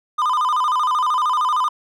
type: tone with vibrato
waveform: triangle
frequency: 1108.7 Hz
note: C#6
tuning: in tune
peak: -14 dBFS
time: 0.18-1.69 s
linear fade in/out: 10 ms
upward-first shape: square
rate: 13 Hz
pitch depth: 160 cents each way
effects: none